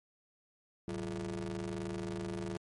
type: ring-modulated tone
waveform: 30% pulse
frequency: 79 Hz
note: D#2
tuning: 27 cents sharp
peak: -31 dBFS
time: 0.88-2.57 s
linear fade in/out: 0 ms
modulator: 265 Hz
effects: MP3 48 kbps